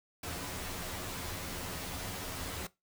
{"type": "noise with comb filter", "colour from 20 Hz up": "pink", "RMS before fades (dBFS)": -40, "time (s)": [0.23, 2.67], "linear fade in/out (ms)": 5, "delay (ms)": 11, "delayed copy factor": 0.8, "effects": ["noise-tail reverb RT60 0.2 s tail -19 dB re dry"]}